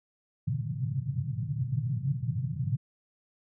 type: band-pass noise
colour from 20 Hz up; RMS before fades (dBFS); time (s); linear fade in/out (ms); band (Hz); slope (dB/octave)
pink; -31; 0.47-2.77; 10; 110 to 150; 48
effects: none